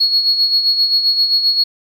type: tone with tremolo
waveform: sine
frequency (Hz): 4335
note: C#8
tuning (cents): -39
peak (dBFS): -8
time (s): 0-1.64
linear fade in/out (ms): 10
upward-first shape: sine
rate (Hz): 7.6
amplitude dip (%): 60
effects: tanh soft clip ceiling -5 dBFS + 8-bit